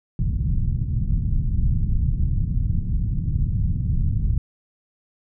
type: low-pass noise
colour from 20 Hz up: pink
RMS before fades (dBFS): -21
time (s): 0.19-4.38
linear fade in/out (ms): 2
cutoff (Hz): 160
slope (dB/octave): 24
effects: none